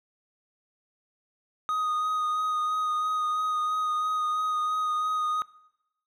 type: tone with vibrato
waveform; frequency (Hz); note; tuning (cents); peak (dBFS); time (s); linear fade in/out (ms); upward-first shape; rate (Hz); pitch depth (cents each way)
triangle; 1244.5; D#6; 0; -23; 1.69-5.42; 0; sine; 3; 16
effects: noise-tail reverb RT60 0.9 s tail -22 dB re dry